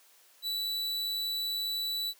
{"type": "tone", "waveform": "45% pulse", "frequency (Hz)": 3951, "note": "B7", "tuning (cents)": 0, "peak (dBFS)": -31, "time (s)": [0.42, 2.14], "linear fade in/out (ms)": 50, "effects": ["white hiss -61 dBFS RMS until 2.19 s", "high-pass 400 Hz 12 dB/octave"]}